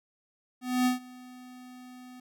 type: tone with ADSR envelope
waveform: square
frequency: 251.2 Hz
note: B3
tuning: 30 cents sharp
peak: -22 dBFS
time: 0.61-2.2 s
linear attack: 250 ms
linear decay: 130 ms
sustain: -24 dB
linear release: 4 ms
effects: none